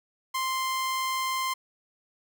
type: tone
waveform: sawtooth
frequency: 1046.5 Hz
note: C6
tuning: in tune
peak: -23 dBFS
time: 0.34-1.54 s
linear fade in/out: 10 ms
effects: none